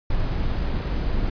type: noise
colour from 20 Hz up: brown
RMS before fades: -23 dBFS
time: 0.1-1.3 s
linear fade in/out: 5 ms
effects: resampled to 11025 Hz